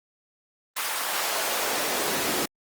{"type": "noise with high-pass filter sweep", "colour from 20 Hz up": "pink", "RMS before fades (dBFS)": -27, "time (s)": [0.76, 2.46], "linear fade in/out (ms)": 10, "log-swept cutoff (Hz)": [1100, 240], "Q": 1, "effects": ["Opus 24 kbps"]}